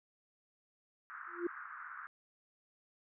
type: band-pass noise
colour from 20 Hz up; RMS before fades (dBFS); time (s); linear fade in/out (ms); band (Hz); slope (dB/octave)
pink; -48; 1.1-2.07; 0; 1200 to 1600; 48
type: tone with exponential growth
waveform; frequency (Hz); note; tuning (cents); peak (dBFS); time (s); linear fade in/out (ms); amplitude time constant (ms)
sine; 346.7; F4; -13; -29; 1.27-1.47; 5; 42
effects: none

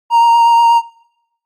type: tone with vibrato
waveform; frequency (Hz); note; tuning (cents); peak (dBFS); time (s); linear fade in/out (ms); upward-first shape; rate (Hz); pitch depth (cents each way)
triangle; 932.3; A#5; 0; -4; 0.1-0.82; 50; triangle; 8.3; 16
effects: noise-tail reverb RT60 0.8 s tail -23 dB re dry + Opus 48 kbps

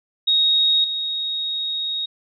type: tone with level steps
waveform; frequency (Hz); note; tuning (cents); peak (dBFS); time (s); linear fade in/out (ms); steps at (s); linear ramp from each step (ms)
sine; 3757; A#7; +13; -14 / -22; 0.27-2.06; 10; 0.84; 2
effects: none

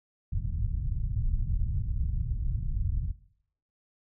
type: low-pass noise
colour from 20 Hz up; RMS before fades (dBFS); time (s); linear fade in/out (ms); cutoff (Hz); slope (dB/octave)
pink; -29; 0.32-3.12; 10; 120; 24
effects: noise-tail reverb RT60 0.7 s tail -20 dB re dry

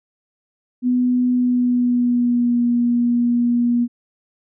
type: tone with pitch glide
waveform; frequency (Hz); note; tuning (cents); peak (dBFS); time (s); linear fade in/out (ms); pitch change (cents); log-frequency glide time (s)
sine; 248.5 to 239.8; B3 to A#3; +11 to +49; -14; 0.82-3.88; 50; -62; 1.32-2.62
effects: none

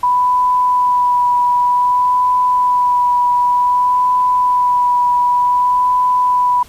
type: tone with vibrato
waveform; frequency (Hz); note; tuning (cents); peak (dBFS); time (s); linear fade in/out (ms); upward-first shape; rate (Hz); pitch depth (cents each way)
sine; 987.8; B5; 0; -10; 0.03-6.63; 5; sine; 0.54; 15
effects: pink hiss -42 dBFS RMS until 6.68 s + resampled to 32000 Hz

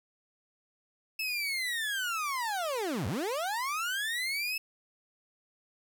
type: linear two-way sweep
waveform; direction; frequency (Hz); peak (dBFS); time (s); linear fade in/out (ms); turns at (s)
30% pulse; down then up; 2630 to 81.1 to 2630; -28; 1.19-4.58; 5; 3.07
effects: 11-bit

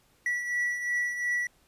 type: beating tone pair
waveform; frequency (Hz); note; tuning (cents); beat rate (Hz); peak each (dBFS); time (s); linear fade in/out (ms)
triangle; 1945 / 1947.8; B6 / B6; -27 / -24; 2.8; -34 / -26; 0.26-1.47; 2
effects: pink hiss -65 dBFS RMS until 1.67 s + resampled to 32000 Hz

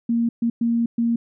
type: tone bursts at uneven times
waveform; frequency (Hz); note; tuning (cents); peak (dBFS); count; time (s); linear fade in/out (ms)
sine; 233.1; A#3; 0; -17; 4; 0.09-0.29 / 0.42-0.5 / 0.61-0.86 / 0.98-1.16; 5
effects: none

